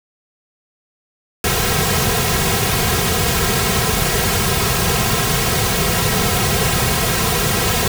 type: noise with comb filter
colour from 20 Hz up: pink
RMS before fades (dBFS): -17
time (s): 1.44-7.88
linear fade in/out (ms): 2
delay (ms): 3.4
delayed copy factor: -0.9
effects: none